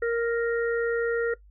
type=harmonic tone; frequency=466.2 Hz; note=A#4; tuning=in tune; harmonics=1 / 3 / 4; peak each=-23 / -33 / -35 dBFS; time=0.02-1.34 s; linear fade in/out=5 ms; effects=noise-tail reverb RT60 0.1 s tail -18 dB re dry + added 50 Hz sine -50 dBFS peak until 1.5 s